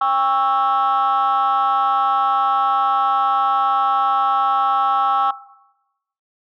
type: chord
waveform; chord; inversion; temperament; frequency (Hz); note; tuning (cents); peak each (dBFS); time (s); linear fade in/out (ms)
sine; C# diminished; second; equal with one note detuned; 799.1 / 1108.7 / 1318.5; G5 / C#6 / E6; +33 / 0 / 0; -18; 0.01-5.31; 5
effects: noise-tail reverb RT60 0.9 s tail -17 dB re dry + tanh soft clip ceiling -10 dBFS